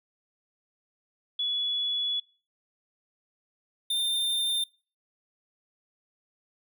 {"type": "tone pair in turn", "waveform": ["sine", "square"], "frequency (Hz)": [3404, 3606], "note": ["G#7", "A7"], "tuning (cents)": [42, 42], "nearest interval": "minor second", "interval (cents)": 100, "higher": "second", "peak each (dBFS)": -26, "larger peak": "neither", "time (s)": [[1.39, 2.2], [3.9, 4.64]], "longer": "first", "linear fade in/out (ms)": 5, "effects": ["noise-tail reverb RT60 0.4 s tail -25 dB re dry"]}